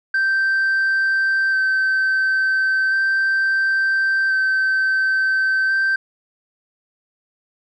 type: tone with vibrato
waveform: sine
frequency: 1554 Hz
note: G6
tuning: 16 cents flat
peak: -13 dBFS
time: 0.14-5.96 s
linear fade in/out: 5 ms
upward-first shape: square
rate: 0.36 Hz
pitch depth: 10 cents each way
effects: tanh soft clip ceiling -14 dBFS